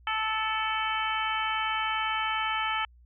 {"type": "harmonic tone with a mistuned harmonic", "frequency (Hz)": 437.5, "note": "A4", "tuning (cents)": -10, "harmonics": [2, 3, 4, 5, 6, 7], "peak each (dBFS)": [-32, -31, -35, -35, -38, -35], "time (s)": [0.07, 2.85], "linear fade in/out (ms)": 2, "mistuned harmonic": 5, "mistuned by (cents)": 41, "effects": ["added 60 Hz sine -53 dBFS peak until 3.05 s"]}